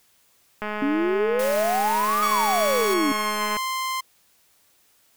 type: click train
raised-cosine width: 0.5 ms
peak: -15 dBFS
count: 623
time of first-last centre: 0.62-3.568 s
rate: 211 Hz
type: exponential two-way sweep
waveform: sine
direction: up then down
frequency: 270 to 1261 to 270 Hz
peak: -20 dBFS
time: 0.82-3.12 s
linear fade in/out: 2 ms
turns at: 2.23 s
type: high-pass noise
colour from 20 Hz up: white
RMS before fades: -34 dBFS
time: 1.39-2.94 s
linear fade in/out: 5 ms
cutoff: 210 Hz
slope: 24 dB/octave
type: tone with pitch glide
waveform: sawtooth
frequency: 1126 to 1044.5 Hz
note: C#6 to C6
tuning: +27 to -3 cents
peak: -21 dBFS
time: 2.22-4.01 s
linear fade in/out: 10 ms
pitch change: -130 cents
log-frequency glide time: 2.8-3.44 s
effects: white hiss -61 dBFS RMS until 5.16 s